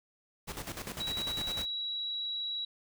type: noise with tremolo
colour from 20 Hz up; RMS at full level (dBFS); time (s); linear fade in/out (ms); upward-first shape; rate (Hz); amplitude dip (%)
pink; -39; 0.47-1.66; 20; square; 10; 65
type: tone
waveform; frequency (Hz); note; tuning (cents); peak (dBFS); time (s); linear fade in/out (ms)
sine; 3891; B7; -27; -33; 1-2.65; 5
effects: none